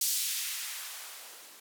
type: noise with band-pass filter sweep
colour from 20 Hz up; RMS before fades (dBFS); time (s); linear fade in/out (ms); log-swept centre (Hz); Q
violet; -36; 0.01-1.6; 5; 5200 to 270; 0.88
effects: none